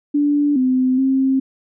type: tone with pitch steps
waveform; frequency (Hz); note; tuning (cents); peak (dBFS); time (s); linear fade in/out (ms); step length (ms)
sine; 290.8 / 256.9 / 266.1; D4 / C4 / C4; -17 / -32 / +29; -13; 0.14-1.4; 10; 420
effects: none